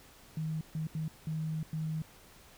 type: tone bursts at uneven times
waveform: sine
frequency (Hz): 157.5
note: D#3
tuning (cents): +21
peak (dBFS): -32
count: 5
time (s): 0.37-0.61 / 0.75-0.87 / 0.95-1.08 / 1.27-1.63 / 1.73-2.02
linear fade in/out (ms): 2
effects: pink hiss -57 dBFS RMS until 2.57 s